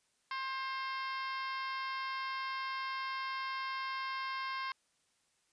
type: harmonic tone with a mistuned harmonic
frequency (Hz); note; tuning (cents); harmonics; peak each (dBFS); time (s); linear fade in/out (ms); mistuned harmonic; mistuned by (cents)
530; C5; +22; 2 / 3 / 4 / 5 / 6 / 7 / 8 / 9 / 10; -38 / -44 / -44 / -51 / -51 / -54 / -54 / -52 / -55; 0.31-4.72; 2; 5; +23
effects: white hiss -75 dBFS RMS until 5.52 s + resampled to 22050 Hz